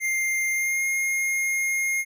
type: tone with pitch glide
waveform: square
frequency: 2105 to 2136 Hz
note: C7 to C7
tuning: +10 to +35 cents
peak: -23 dBFS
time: 0-2.05 s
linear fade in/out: 50 ms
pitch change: +25 cents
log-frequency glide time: 0.52-0.84 s
effects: none